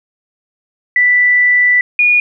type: tone pair in turn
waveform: sine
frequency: 1975.5 / 2445 Hz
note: B6 / D#7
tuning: 0 / -31 cents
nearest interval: major third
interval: 369 cents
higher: second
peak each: -7 dBFS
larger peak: neither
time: 0.96-1.81 / 1.99-2.2 s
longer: first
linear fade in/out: 2 ms
effects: none